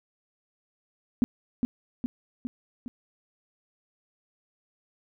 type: tone with echo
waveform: sine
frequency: 244.7 Hz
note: B3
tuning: 16 cents flat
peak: -17 dBFS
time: 1.22-1.24 s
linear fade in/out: 0 ms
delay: 410 ms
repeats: 4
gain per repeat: -4 dB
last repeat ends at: 2.88 s
effects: none